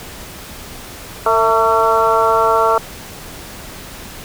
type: harmonic tone with a mistuned harmonic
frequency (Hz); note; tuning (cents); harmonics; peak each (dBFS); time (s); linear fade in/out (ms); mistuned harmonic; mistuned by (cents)
225.7; A3; +44; 2 / 3 / 4 / 5 / 6; -17 / -17 / -17 / -17 / -17; 1.26-2.78; 2; 3; -40
effects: pink hiss -33 dBFS RMS until 4.24 s